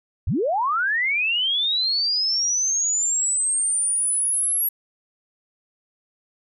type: linear sweep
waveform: sine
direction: up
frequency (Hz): 52 to 11470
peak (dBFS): -19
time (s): 0.27-4.69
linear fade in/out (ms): 5
effects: none